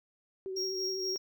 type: tone with vibrato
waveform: sine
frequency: 380.1 Hz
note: F#4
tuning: 47 cents sharp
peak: -35 dBFS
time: 0.46-1.16 s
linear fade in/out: 0 ms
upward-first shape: triangle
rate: 12 Hz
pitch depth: 34 cents each way
type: tone with tremolo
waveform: triangle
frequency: 5588 Hz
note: F8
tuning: in tune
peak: -30 dBFS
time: 0.56-1.18 s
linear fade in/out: 10 ms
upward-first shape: triangle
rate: 4.2 Hz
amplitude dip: 55%
effects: none